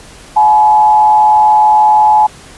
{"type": "tone with frequency modulation", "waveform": "sine", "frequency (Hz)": 853, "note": "G#5", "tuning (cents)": 46, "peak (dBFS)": -4, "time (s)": [0.36, 2.27], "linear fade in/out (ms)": 10, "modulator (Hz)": 131, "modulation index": 0.42, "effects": ["pink hiss -36 dBFS RMS until 2.57 s", "resampled to 24000 Hz"]}